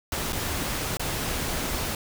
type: noise with dropouts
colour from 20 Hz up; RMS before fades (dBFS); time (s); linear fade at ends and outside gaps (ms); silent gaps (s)
pink; -29; 0.12-1.95; 2; 0.324-0.329 / 0.971-0.995
effects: none